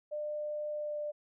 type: tone with pitch glide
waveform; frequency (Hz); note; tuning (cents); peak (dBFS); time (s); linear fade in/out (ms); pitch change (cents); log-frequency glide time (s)
sine; 599 to 594.9; D5 to D5; +34 to +22; -34; 0.11-1.12; 20; -12; 0.76-0.97
effects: none